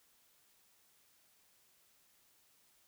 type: silence
effects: white hiss -70 dBFS RMS until 2.87 s